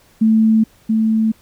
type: tone pair in turn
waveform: sine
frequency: 220.6 / 220.6 Hz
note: A3 / A3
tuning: +5 / +5 cents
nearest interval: unison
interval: 0 cents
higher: neither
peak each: -9 / -12 dBFS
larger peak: first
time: 0.21-0.64 / 0.89-1.32 s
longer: neither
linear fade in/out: 10 ms
effects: pink hiss -52 dBFS RMS until 1.41 s